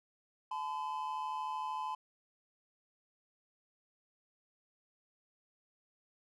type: tone pair together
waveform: triangle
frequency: 863 / 1016 Hz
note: A5 / B5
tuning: -34 / +49 cents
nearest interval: minor third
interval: 283 cents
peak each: -38 / -36 dBFS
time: 0.51-1.95 s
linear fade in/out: 5 ms
effects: none